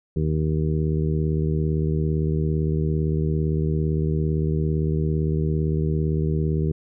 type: harmonic tone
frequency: 77.7 Hz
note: D#2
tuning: 2 cents flat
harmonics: 1 / 2 / 3 / 4 / 5 / 6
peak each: -25 / -22 / -33 / -32 / -29 / -36 dBFS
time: 0.16-6.72 s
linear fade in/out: 5 ms
effects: none